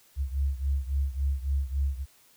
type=beating tone pair; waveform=sine; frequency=67.7 / 71.3 Hz; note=C#2 / C#2; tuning=-40 / +49 cents; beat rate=3.6 Hz; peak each=-27 / -30 dBFS; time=0.16-2.06 s; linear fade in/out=50 ms; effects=white hiss -60 dBFS RMS until 2.36 s